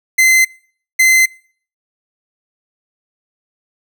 45% pulse tone pair in turn, 2061 / 2061 Hz, C7 / C7, -27 / -27 cents, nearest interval unison, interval 0 cents, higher neither, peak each -7 dBFS, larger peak neither, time 0.18-0.45 / 0.99-1.26 s, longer neither, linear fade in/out 10 ms, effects noise-tail reverb RT60 0.5 s tail -25 dB re dry

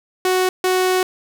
sawtooth tone pair in turn, 370 / 370 Hz, F#4 / F#4, 0 / 0 cents, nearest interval unison, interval 0 cents, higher neither, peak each -11 dBFS, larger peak neither, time 0.25-0.49 / 0.64-1.03 s, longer second, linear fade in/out 2 ms, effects none

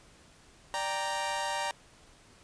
sawtooth chord, G minor, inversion second, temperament equal, 587.3 / 784 / 932.3 Hz, D5 / G5 / Bb5, 0 / 0 / 0 cents, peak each -34 / -33 / -29 dBFS, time 0.74-1.71 s, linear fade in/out 0 ms, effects pink hiss -58 dBFS RMS until 2.43 s + resampled to 22050 Hz

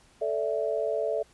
sine chord, A suspended fourth, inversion none, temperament equal with one note detuned, 440 / 579.6 / 659.3 Hz, A4 / D5 / E5, 0 / -23 / 0 cents, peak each -30 dBFS, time 0.21-1.23 s, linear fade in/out 10 ms, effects pink hiss -60 dBFS RMS until 1.33 s + resampled to 24000 Hz

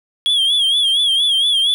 triangle tone with vibrato, 3300 Hz, G#7, 12 cents flat, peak -11 dBFS, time 0.26-1.74 s, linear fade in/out 0 ms, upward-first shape sine, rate 4.3 Hz, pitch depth 87 cents each way, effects none

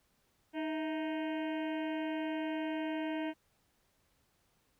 harmonic tone with a mistuned harmonic, 311.1 Hz, D#4, in tune, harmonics 1 / 2 / 3 / 5 / 6 / 7 / 8 / 9 / 10, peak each -35 / -41 / -45 / -49 / -51 / -52 / -53 / -54 / -55 dBFS, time 0.53-3.34 s, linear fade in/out 50 ms, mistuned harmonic 2, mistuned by +64 cents, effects pink hiss -74 dBFS RMS until 4.79 s

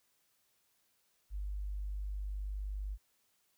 sine tone, 49.89 Hz, G1, 31 cents sharp, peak -36 dBFS, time 1.3-2.98 s, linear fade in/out 50 ms, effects white hiss -75 dBFS RMS until 3.57 s

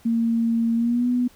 sine tone with pitch glide, 230 to 246.5 Hz, A#3 to B3, -23 to -3 cents, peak -18 dBFS, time 0.05-1.28 s, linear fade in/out 10 ms, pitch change +120 cents, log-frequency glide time 0.75-1.08 s, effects pink hiss -54 dBFS RMS until 1.35 s

